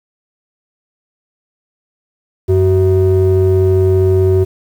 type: ring-modulated tone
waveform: triangle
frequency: 141.3 Hz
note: C#3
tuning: 34 cents sharp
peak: -3 dBFS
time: 2.48-4.45 s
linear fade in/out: 20 ms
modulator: 235 Hz
effects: 7-bit